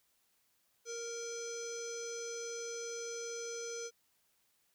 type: tone with low-pass filter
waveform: square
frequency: 466.2 Hz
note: A#4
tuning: in tune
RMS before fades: -42 dBFS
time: 0.85-3.91 s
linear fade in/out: 50 ms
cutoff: 6100 Hz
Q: 9.2
effects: white hiss -75 dBFS RMS until 4.74 s